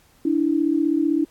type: tone pair together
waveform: sine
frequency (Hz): 291.4 / 327.1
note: D4 / E4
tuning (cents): -13 / -13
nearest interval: major second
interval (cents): 200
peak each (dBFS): -20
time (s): 0.25-1.25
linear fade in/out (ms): 5
effects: pink hiss -57 dBFS RMS until 1.3 s + AAC 64 kbps